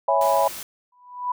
sine chord, C# minor seventh, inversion none, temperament equal, 554.4 / 659.3 / 830.6 / 987.8 Hz, C#5 / E5 / G#5 / B5, 0 / 0 / 0 / 0 cents, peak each -22 dBFS, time 0.08-0.48 s, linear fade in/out 5 ms
white noise, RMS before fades -35 dBFS, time 0.21-0.63 s, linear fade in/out 2 ms
sine tone with exponential growth, 987.8 Hz, B5, in tune, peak -19 dBFS, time 0.92-1.32 s, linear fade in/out 5 ms, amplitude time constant 85 ms
effects none

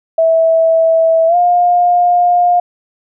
sine tone with pitch glide, 653 to 708 Hz, E5 to F5, -17 to +23 cents, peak -7 dBFS, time 0.18-2.6 s, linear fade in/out 5 ms, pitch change +140 cents, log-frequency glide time 1.27-1.36 s, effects none

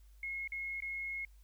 sine tone with dropouts, 2165 Hz, C#7, 41 cents flat, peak -37 dBFS, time 0.23-1.25 s, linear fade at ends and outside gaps 2 ms, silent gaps 0.476-0.52 / 0.804-0.822 s, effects added 50 Hz sine -56 dBFS peak until 1.43 s + white hiss -73 dBFS RMS until 1.43 s

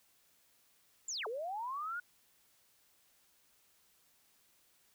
sine linear two-way sweep, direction down then up, 7459 to 415.3 to 1471 Hz, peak -37 dBFS, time 1.08-2 s, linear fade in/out 5 ms, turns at 1.27 s, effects white hiss -70 dBFS RMS until 4.94 s

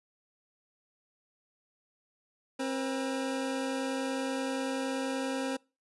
25% pulse tone pair together, 266.8 / 483.1 Hz, C4 / B4, +34 / -38 cents, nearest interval minor seventh, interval 1028 cents, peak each -28 / -35 dBFS, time 2.59-5.57 s, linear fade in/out 10 ms, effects noise-tail reverb RT60 0.3 s tail -25 dB re dry + resampled to 24000 Hz

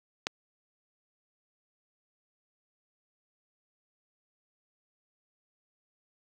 click, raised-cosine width 0.2 ms, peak -11 dBFS, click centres 0.269 s, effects high-pass 150 Hz 12 dB/octave + 8-bit

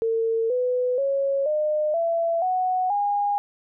sine tone with pitch steps, 452.6 / 499.3 / 550.8 / 607.6 / 670.3 / 739.5 / 815.8 Hz, A4 / B4 / C#5 / D#5 / E5 / F#5 / G#5, +49 / +19 / -11 / -41 / +29 / -1 / -31 cents, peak -20 dBFS, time 0.02-3.38 s, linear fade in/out 0 ms, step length 480 ms, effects none

